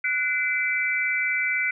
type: tone cluster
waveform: sine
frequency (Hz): 1479 / 2045 / 2321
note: F#6 / C7 / D7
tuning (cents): -1 / -40 / -21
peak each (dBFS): -28 / -25 / -26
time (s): 0.04-1.71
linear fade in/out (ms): 5
effects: none